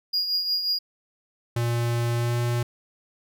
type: tone with tremolo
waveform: triangle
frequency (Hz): 4859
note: D#8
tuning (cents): -42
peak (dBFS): -19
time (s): 0.13-0.79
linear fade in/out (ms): 10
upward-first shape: triangle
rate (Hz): 5.6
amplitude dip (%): 60
type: tone with pitch glide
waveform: square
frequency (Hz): 118.4 to 119.84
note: A#2 to A#2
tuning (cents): +27 to +48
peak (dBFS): -23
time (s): 1.56-2.63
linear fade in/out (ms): 5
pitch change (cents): +21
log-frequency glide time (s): 2.16-2.37
effects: none